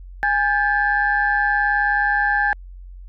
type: tone cluster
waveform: sine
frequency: 822 / 1592 / 1731 Hz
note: G#5 / G6 / A6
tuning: -18 / +26 / -29 cents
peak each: -20 dBFS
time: 0.23-2.53 s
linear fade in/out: 0 ms
effects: tanh soft clip ceiling -6 dBFS + added 45 Hz sine -35 dBFS peak until 3.08 s